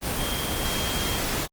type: tone in noise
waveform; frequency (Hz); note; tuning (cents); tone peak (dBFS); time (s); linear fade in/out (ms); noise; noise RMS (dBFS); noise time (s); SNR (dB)
sine; 3222; G7; +47; -33; 0.16-1.22; 50; pink; -27; 0.01-1.48; -9
effects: Opus 24 kbps